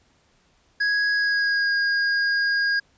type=tone with pitch glide; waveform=square; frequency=1661.2 to 1629.8 Hz; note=G#6 to G#6; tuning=0 to -33 cents; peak=-20 dBFS; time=0.8-2.8 s; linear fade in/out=10 ms; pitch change=-33 cents; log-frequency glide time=1.14-1.74 s; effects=pink hiss -62 dBFS RMS until 2.97 s + resampled to 16000 Hz